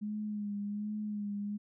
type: tone with vibrato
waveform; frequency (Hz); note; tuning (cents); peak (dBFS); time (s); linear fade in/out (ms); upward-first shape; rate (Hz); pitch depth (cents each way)
sine; 207.7; G#3; 0; -34; 0.01-1.58; 20; sine; 1.3; 37
effects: none